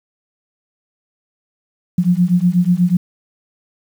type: beating tone pair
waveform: sine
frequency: 173.6 / 181.8 Hz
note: F3 / F#3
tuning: -10 / -30 cents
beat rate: 8.2 Hz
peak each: -14 dBFS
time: 1.98-2.97 s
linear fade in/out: 5 ms
effects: 7-bit